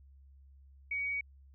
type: tone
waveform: sine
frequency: 2254 Hz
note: C#7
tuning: 28 cents sharp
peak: -32 dBFS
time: 0.91-1.21 s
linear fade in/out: 5 ms
effects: added 68 Hz sine -55 dBFS peak until 1.54 s